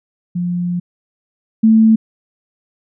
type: tone pair in turn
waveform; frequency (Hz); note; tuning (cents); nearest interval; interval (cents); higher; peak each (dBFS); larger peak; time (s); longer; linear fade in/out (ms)
sine; 176.2 / 221.4; F3 / A3; +16 / +11; major third; 395; second; -16 / -6; second; 0.35-0.8 / 1.63-1.96; first; 10
effects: none